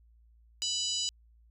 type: harmonic tone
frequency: 987.8 Hz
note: B5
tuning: in tune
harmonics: 3 / 4 / 5 / 6 / 7 / 8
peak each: -35 / -37 / -35 / -42 / -36 / -43 dBFS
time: 0.62-1.09 s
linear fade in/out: 0 ms
effects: added 57 Hz sine -58 dBFS peak until 1.5 s